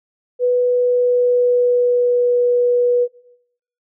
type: tone with pitch glide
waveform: sine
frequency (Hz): 493.9 to 487.7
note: B4 to B4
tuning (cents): 0 to -22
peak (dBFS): -12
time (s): 0.39-3.08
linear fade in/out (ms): 50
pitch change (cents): -22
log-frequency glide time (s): 0.49-2.38
effects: noise-tail reverb RT60 0.8 s tail -20 dB re dry